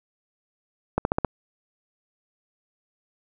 accelerating click train, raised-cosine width 1 ms, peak -7 dBFS, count 5, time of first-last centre 0.98-1.247 s, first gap 71 ms, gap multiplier 0.96, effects none

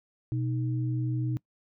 sine tone pair together, 124.03 / 311.1 Hz, B2 / D#4, +8 / 0 cents, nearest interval octave + major third, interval 1592 cents, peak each -27 / -35 dBFS, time 0.32-1.37 s, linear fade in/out 0 ms, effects noise-tail reverb RT60 0.1 s tail -23 dB re dry

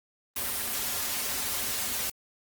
white noise with comb filter, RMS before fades -31 dBFS, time 0.36-2.1 s, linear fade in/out 5 ms, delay 6.2 ms, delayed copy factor -0.85, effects Opus 32 kbps

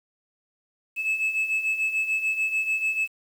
sine beating tone pair, 2599 / 2605.8 Hz, E7 / E7, -25 / -21 cents, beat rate 6.8 Hz, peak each -27 / -22 dBFS, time 0.96-3.08 s, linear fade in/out 50 ms, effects tanh soft clip ceiling -20 dBFS + 8-bit

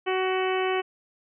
harmonic tone, 374.5 Hz, F#4, 21 cents sharp, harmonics 1 / 2 / 3 / 4 / 5 / 6 / 7 / 8, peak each -25 / -30 / -33 / -37 / -36 / -36 / -37 / -37 dBFS, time 0.06-0.82 s, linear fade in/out 20 ms, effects none

